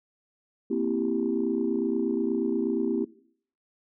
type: chord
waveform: sine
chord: C dominant seventh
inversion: third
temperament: equal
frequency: 233.1 / 261.6 / 329.6 / 392 Hz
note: Bb3 / C4 / E4 / G4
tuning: 0 / 0 / 0 / 0 cents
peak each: -29 dBFS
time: 0.7-3.05 s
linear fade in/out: 10 ms
effects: noise-tail reverb RT60 0.6 s tail -20 dB re dry + tanh soft clip ceiling -15 dBFS